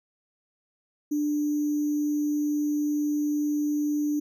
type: tone with sample-and-hold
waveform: sine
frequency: 296.3 Hz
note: D4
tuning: 15 cents sharp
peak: -23 dBFS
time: 1.11-4.2 s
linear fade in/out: 10 ms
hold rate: 6300 Hz
effects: none